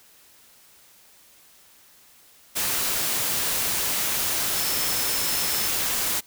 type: tone in noise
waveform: sine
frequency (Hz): 5274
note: E8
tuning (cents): 0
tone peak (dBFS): -32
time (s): 4.55-5.69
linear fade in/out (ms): 20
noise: white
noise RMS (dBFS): -25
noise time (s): 2.55-6.21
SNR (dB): -10
effects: white hiss -54 dBFS RMS until 6.26 s